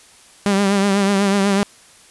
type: tone with vibrato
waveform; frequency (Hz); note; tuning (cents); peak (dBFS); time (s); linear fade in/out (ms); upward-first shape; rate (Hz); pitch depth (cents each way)
sawtooth; 198.6; G3; +23; -10; 0.46-1.63; 0; triangle; 8.1; 57
effects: white hiss -47 dBFS RMS until 2.1 s + resampled to 24000 Hz